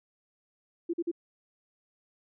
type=tone bursts; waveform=sine; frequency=340.1 Hz; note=F4; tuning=46 cents flat; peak=-27 dBFS; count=3; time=0.89-1.115 s; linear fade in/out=10 ms; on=45 ms; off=45 ms; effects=none